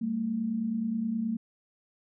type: tone pair together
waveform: sine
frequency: 196.8 / 226.3 Hz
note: G3 / A3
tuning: +7 / +49 cents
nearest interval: major second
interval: 242 cents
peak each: -35 / -28 dBFS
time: 0.01-1.37 s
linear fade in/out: 10 ms
effects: none